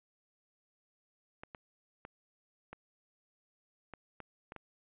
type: clicks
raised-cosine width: 0.5 ms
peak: -30 dBFS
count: 8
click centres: 1.435 / 1.548 / 2.051 / 2.73 / 3.937 / 4.203 / 4.521 / 4.563 s
effects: resampled to 8000 Hz